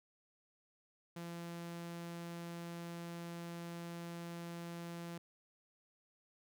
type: tone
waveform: sawtooth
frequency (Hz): 170.5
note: F3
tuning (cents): -41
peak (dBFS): -40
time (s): 1.16-5.18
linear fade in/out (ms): 5
effects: none